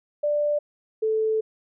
sine tone pair in turn, 590 / 438.1 Hz, D5 / A4, +8 / -7 cents, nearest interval perfect fourth, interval 515 cents, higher first, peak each -20 dBFS, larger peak neither, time 0.23-0.59 / 1.02-1.41 s, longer second, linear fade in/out 10 ms, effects none

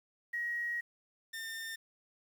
sine / sawtooth tone pair in turn, 1896 / 1805.8 Hz, A#6 / A6, +29 / +44 cents, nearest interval minor second, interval 85 cents, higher first, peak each -33 / -36 dBFS, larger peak first, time 0.33-0.81 / 1.33-1.76 s, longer first, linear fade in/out 10 ms, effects 10-bit

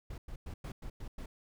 brown noise bursts, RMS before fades -42 dBFS, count 7, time 0.1-1.26 s, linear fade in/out 5 ms, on 80 ms, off 100 ms, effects none

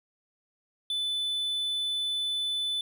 triangle tone, 3500 Hz, A7, 10 cents flat, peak -26 dBFS, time 0.9-2.81 s, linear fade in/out 2 ms, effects none

